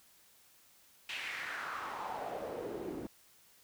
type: noise with band-pass filter sweep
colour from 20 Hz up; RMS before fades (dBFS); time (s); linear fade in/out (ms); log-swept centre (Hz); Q
pink; -41; 1.09-3.07; 2; 2700 to 280; 3.1
effects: white hiss -64 dBFS RMS until 3.63 s